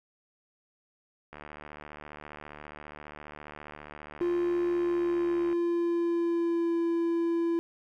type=click train; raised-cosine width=0.5 ms; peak=-28 dBFS; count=315; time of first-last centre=1.33-5.528 s; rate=74.8 Hz
type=tone with pitch glide; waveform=triangle; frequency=349.2 to 336.7 Hz; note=F4 to E4; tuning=0 to +37 cents; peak=-23 dBFS; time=4.21-7.59 s; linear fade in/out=0 ms; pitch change=-63 cents; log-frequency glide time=4.67-6.78 s
effects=none